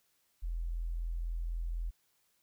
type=tone; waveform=sine; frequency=42 Hz; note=E1; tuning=33 cents sharp; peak=-33 dBFS; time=0.42-1.91 s; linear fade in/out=20 ms; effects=white hiss -74 dBFS RMS until 2.42 s